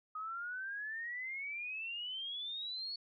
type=exponential sweep; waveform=sine; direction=up; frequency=1248 to 4435 Hz; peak=-39 dBFS; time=0.15-2.96 s; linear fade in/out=5 ms; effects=none